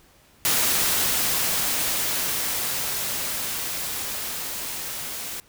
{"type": "noise with level ramp", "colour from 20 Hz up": "white", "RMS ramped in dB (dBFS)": [-21, -33], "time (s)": [0.45, 5.4], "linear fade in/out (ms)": 0, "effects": ["pink hiss -56 dBFS RMS until 5.48 s"]}